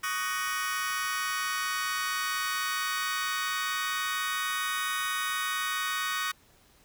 sawtooth chord, D# minor seventh, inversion third, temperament just, 1120.1 / 1244.5 / 1493.4 / 1866.8 Hz, C#6 / D#6 / F#6 / A#6, +18 / 0 / +16 / +2 cents, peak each -31 dBFS, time 0.03-6.32 s, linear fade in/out 10 ms, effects pink hiss -61 dBFS RMS until 6.84 s

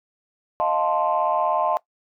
sine chord, F dominant seventh, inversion third, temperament equal, 622.3 / 698.5 / 880 / 1046.5 Hz, Eb5 / F5 / A5 / C6, 0 / 0 / 0 / 0 cents, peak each -24 dBFS, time 0.6-1.77 s, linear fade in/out 0 ms, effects noise-tail reverb RT60 0.1 s tail -19 dB re dry + tanh soft clip ceiling -10 dBFS

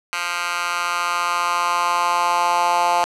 10% pulse tone with high-pass filter sweep, 174.61 Hz, F3, in tune, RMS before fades -20 dBFS, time 0.13-3.04 s, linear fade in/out 0 ms, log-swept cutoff 1600 to 800 Hz, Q 3, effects low-pass 10000 Hz 12 dB/octave

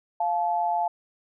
sine tone pair together, 698.5 / 865.4 Hz, F5 / A5, 0 / -29 cents, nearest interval major third, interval 371 cents, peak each -25 dBFS, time 0.2-0.88 s, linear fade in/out 5 ms, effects none

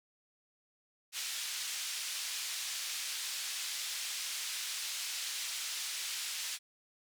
pink band-pass noise, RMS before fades -39 dBFS, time 1.12-6.59 s, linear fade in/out 50 ms, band 3000 to 9100 Hz, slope 12 dB/octave, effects none

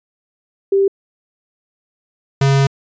sine / square tone pair in turn, 392.7 / 137.4 Hz, G4 / C#3, +3 / -15 cents, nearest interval octave + tritone, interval 1818 cents, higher first, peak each -10 / -11 dBFS, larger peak first, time 0.72-0.88 / 2.41-2.67 s, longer second, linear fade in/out 5 ms, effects resampled to 16000 Hz

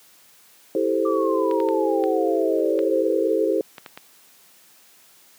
sine chord, A minor seventh, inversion second, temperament equal with one note detuned, 327.7 / 392 / 440 / 523.3 Hz, E4 / G4 / A4 / C5, -10 / 0 / 0 / 0 cents, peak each -24 dBFS, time 0.75-3.61 s, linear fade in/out 2 ms
sine exponential sweep, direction down, 1185 to 413.6 Hz, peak -27 dBFS, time 1.05-3.52 s, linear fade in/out 5 ms
clicks, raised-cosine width 0.3 ms, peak -20 dBFS, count 8, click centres 1.512 / 1.602 / 1.688 / 2.039 / 2.791 / 3.782 / 3.862 / 3.975 s
effects white hiss -53 dBFS RMS until 5.38 s + high-pass 150 Hz 12 dB/octave

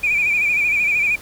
sine tone with vibrato, 2388 Hz, D7, 28 cents sharp, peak -14 dBFS, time 0.03-1.16 s, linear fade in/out 10 ms, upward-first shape sine, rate 13 Hz, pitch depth 68 cents each way, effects tanh soft clip ceiling -10 dBFS + pink hiss -40 dBFS RMS until 1.21 s

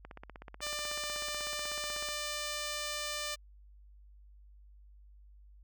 click train, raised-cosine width 0.5 ms, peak -31 dBFS, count 34, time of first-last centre 0.05-2.087 s, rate 16.2 Hz
5% pulse tone, 595 Hz, D5, 22 cents sharp, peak -24 dBFS, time 0.61-3.36 s, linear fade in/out 20 ms
effects added 50 Hz sine -54 dBFS peak until 5.63 s

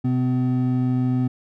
triangle tone pair together, 126.79 / 253.3 Hz, B2 / B3, +46 / +44 cents, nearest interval octave, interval 1198 cents, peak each -19 dBFS, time 0.04-1.28 s, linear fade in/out 10 ms, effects none

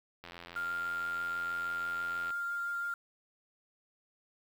click train, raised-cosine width 0.3 ms, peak -30 dBFS, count 179, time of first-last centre 0.24-2.305 s, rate 86.2 Hz
sine tone with vibrato, 1396.9 Hz, F6, in tune, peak -33 dBFS, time 0.56-2.94 s, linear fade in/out 2 ms, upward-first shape triangle, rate 6.2 Hz, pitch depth 10 cents each way
effects 9-bit

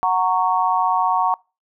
sine chord, F# major, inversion none, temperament just, 740 / 925 / 1110 Hz, F#5 / A#5 / C#6, 0 / -14 / +2 cents, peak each -20 dBFS, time 0.03-1.34 s, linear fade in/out 0 ms, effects noise-tail reverb RT60 0.3 s tail -26 dB re dry

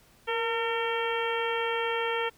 harmonic tone with a mistuned harmonic, 454.4 Hz, A#4, 44 cents flat, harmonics 1 / 2 / 3 / 4 / 5 / 6 / 7, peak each -30 / -33 / -35 / -36 / -37 / -38 / -38 dBFS, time 0.27-2.3 s, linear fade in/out 20 ms, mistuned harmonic 1, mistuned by +44 cents, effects pink hiss -60 dBFS RMS until 2.37 s

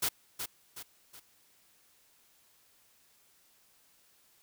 white noise with echo, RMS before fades -30 dBFS, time 0.02-0.09 s, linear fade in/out 10 ms, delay 370 ms, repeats 3, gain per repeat -7 dB, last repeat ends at 1.2 s, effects white hiss -66 dBFS RMS until 4.42 s

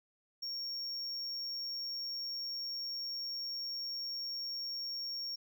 triangle tone, 5530 Hz, F8, 18 cents flat, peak -36 dBFS, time 0.42-5.36 s, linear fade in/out 10 ms, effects none

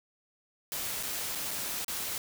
white noise with dropouts, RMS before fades -35 dBFS, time 0.72-2.18 s, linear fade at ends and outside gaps 1 ms, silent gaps 1.028-1.032 / 1.351-1.355 / 1.509-1.512 / 1.846-1.881 s, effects none

